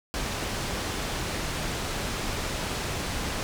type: low-pass noise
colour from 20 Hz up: pink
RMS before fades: -31 dBFS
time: 0.14-3.43 s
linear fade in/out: 0 ms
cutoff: 8000 Hz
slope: 12 dB/octave
effects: none